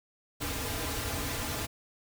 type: noise with comb filter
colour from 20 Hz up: pink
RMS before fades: -34 dBFS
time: 0.4-1.67 s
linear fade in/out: 20 ms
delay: 5.4 ms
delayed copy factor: -0.8
effects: none